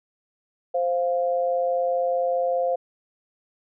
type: tone pair together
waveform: sine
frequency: 522.9 / 698 Hz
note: C5 / F5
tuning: -1 / -1 cents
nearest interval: perfect fourth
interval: 500 cents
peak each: -22 / -25 dBFS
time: 0.74-2.76 s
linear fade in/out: 10 ms
effects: none